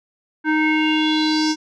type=tone with low-pass filter sweep; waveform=square; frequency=310 Hz; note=D#4; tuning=6 cents flat; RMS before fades=-18 dBFS; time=0.44-1.56 s; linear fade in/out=50 ms; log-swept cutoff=1700 to 5700 Hz; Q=5.3; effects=none